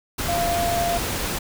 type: tone in noise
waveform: sine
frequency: 690 Hz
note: F5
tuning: 21 cents flat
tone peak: -21 dBFS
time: 0.28-0.98 s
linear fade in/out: 10 ms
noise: pink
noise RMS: -26 dBFS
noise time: 0.18-1.39 s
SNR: +2 dB
effects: none